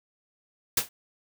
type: noise with exponential decay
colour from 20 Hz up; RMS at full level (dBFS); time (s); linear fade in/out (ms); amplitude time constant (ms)
white; -18; 0.77-0.89; 5; 26
effects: none